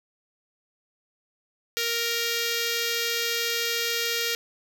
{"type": "tone with notch filter", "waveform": "5% pulse", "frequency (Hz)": 466.2, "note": "A#4", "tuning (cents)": 0, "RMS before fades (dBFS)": -27, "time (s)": [1.77, 4.35], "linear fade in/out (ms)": 0, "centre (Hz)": 950, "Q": 1.4, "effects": []}